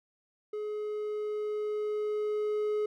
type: tone with level ramp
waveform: triangle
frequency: 422.5 Hz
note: G#4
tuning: 30 cents sharp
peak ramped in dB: -31 to -25 dBFS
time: 0.53-2.86 s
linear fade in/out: 5 ms
effects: none